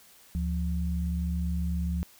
sine tone pair together, 73.42 / 174.62 Hz, D2 / F3, 0 / 0 cents, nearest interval octave + minor third, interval 1500 cents, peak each -28 / -31 dBFS, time 0.35-2.03 s, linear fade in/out 0 ms, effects white hiss -56 dBFS RMS until 2.19 s

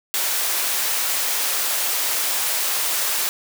white high-pass noise, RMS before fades -22 dBFS, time 0.14-3.29 s, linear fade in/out 0 ms, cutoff 500 Hz, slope 12 dB/octave, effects none

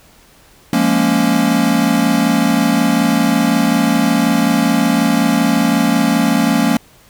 square chord, Bb minor seventh, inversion second, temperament equal, 174.61 / 207.7 / 233.1 / 277.2 Hz, F3 / Ab3 / Bb3 / Db4, 0 / 0 / 0 / 0 cents, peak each -20 / -19 / -16 / -17 dBFS, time 0.73-6.77 s, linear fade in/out 2 ms, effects pink hiss -47 dBFS RMS until 7.09 s

